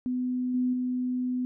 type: tone with level steps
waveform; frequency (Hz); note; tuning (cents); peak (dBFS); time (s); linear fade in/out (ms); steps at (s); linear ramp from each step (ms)
sine; 251.1; B3; +29; -26 / -23 / -26; 0.06-1.45; 0; 0.54 / 0.73; 5
effects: none